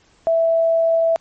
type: tone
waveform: sine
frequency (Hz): 659.3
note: E5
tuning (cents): 0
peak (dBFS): -13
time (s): 0.27-1.16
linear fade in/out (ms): 0
effects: pink hiss -56 dBFS RMS until 1.2 s + MP3 32 kbps